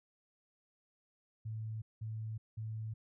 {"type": "tone bursts", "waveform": "sine", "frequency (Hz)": 110, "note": "A2", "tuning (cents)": 0, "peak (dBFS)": -38, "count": 3, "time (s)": [1.45, 2.94], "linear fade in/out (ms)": 10, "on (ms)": 370, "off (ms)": 190, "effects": []}